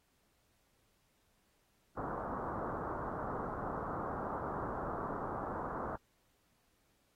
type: low-pass noise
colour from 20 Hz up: white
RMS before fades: -40 dBFS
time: 1.97-5.96 s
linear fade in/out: 5 ms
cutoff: 1300 Hz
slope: 48 dB/octave
effects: pink hiss -75 dBFS RMS until 7.15 s + AAC 48 kbps